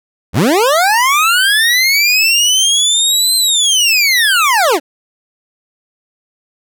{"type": "linear two-way sweep", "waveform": "25% pulse", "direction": "up then down", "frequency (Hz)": [64, 4138, 252.3], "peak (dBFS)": -5, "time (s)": [0.33, 4.8], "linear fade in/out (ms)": 50, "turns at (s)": 3.36, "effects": []}